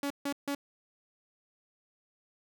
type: tone bursts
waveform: sawtooth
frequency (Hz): 282.6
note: C#4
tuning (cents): +34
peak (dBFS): -27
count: 3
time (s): 0.03-0.549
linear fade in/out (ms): 2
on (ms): 73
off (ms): 150
effects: none